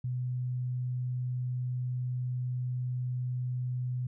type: tone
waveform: sine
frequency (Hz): 125.3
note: B2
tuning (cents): +25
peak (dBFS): -30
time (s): 0.04-4.07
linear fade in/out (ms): 5
effects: none